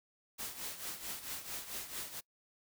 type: noise with tremolo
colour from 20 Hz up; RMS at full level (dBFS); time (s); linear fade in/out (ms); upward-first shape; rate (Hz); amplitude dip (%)
white; -40; 0.38-2.21; 20; triangle; 4.5; 75
effects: noise-tail reverb RT60 0.1 s tail -24 dB re dry